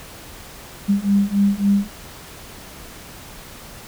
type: beating tone pair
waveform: sine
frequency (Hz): 198.5 / 202.1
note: G3 / G#3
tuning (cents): +22 / -47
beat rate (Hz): 3.6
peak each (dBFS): -18 / -17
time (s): 0.88-1.88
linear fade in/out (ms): 20
effects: pink hiss -39 dBFS RMS until 3.87 s